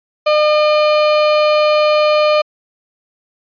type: tone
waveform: 35% pulse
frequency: 605 Hz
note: D#5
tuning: 49 cents flat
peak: -8 dBFS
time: 0.26-2.42 s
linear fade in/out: 10 ms
effects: resampled to 11025 Hz